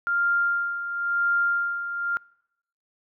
sine tone with tremolo, 1396.9 Hz, F6, in tune, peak -19 dBFS, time 0.07-2.17 s, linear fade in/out 0 ms, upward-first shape sine, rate 0.97 Hz, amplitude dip 65%, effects noise-tail reverb RT60 0.8 s tail -25 dB re dry

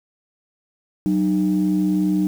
sine tone pair together, 187.59 / 305.3 Hz, F#3 / D#4, +24 / -33 cents, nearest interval minor sixth, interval 843 cents, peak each -18 dBFS, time 1.06-2.27 s, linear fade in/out 0 ms, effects tanh soft clip ceiling -10 dBFS + 7-bit

